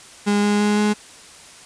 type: tone with pitch steps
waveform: 35% pulse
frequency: 205 / 206.5 / 208.1 / 209.7 Hz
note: G#3 / G#3 / G#3 / G#3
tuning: -22 / -10 / +4 / +17 cents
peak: -14 dBFS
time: 0.26-0.94 s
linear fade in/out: 20 ms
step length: 170 ms
effects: white hiss -43 dBFS RMS until 1.65 s + resampled to 22050 Hz